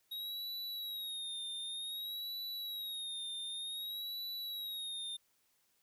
square tone with vibrato, 3782 Hz, A#7, 24 cents sharp, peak -40 dBFS, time 0.11-5.17 s, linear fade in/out 10 ms, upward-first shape sine, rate 0.54 Hz, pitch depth 76 cents each way, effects white hiss -75 dBFS RMS until 5.82 s

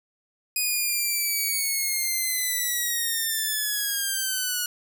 5% pulse linear sweep, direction down, 2489 to 1449 Hz, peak -14 dBFS, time 0.56-4.66 s, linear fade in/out 2 ms, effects none

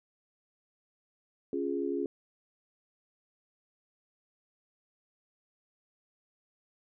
sine chord, Db major, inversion none, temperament equal, 277.2 / 349.2 / 415.3 Hz, Db4 / F4 / Ab4, 0 / 0 / 0 cents, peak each -34 dBFS, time 1.53-2.06 s, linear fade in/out 2 ms, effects none

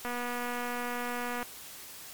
click train, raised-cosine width 0.5 ms, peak -21 dBFS, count 336, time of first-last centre 0.05-1.429 s, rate 243 Hz, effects white hiss -46 dBFS RMS until 2.13 s + MP3 96 kbps

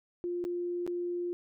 sine tone with dropouts, 351 Hz, F4, 9 cents sharp, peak -31 dBFS, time 0.24-1.33 s, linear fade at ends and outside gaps 0 ms, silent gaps 0.441-0.45 / 0.865-0.876 s, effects none

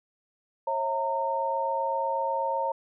sine tone cluster, 542 / 650 / 917 Hz, C#5 / E5 / A#5, -39 / -24 / -29 cents, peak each -30 / -36 / -27 dBFS, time 0.67-2.72 s, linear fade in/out 5 ms, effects none

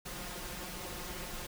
pink noise with comb filter, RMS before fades -42 dBFS, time 0.05-1.47 s, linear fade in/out 10 ms, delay 5.6 ms, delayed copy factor +0.7, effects none

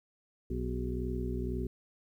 harmonic tone with a mistuned harmonic, 61.74 Hz, B1, in tune, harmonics 1 / 2 / 3 / 4 / 6 / 7, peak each -35 / -40 / -42 / -39 / -39 / -45 dBFS, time 0.5-1.67 s, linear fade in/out 5 ms, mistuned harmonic 7, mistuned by -80 cents, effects 11-bit

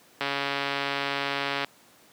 click train, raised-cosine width 0.3 ms, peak -11 dBFS, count 202, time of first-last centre 0.21-1.646 s, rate 140 Hz, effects pink hiss -56 dBFS RMS until 2.12 s + high-pass 200 Hz 12 dB/octave

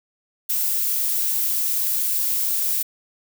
violet noise, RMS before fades -22 dBFS, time 0.49-2.83 s, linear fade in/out 10 ms, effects none

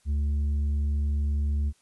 triangle tone with tanh clipping, 72.7 Hz, D2, 17 cents flat, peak -24 dBFS, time 0.05-1.73 s, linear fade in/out 50 ms, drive 9 dB, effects white hiss -65 dBFS RMS until 1.81 s + resampled to 24000 Hz

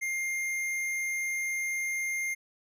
triangle tone with hard clipping, 2114 Hz, C7, 17 cents sharp, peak -31 dBFS, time 0.01-2.35 s, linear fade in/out 20 ms, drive 15 dB, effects none

